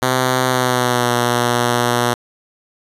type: tone with pitch glide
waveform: 5% pulse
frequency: 128.2 to 121.07 Hz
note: C3 to B2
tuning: -35 to -34 cents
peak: -3 dBFS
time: 0.02-2.14 s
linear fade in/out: 5 ms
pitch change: -99 cents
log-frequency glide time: 0.46-1.13 s
effects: resampled to 32000 Hz